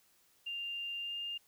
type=tone with pitch glide; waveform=sine; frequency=2794 to 2810 Hz; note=F7 to F7; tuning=0 to +10 cents; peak=-37 dBFS; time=0.46-1.38 s; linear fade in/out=10 ms; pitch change=+10 cents; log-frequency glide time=1.01-1.14 s; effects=white hiss -69 dBFS RMS until 1.47 s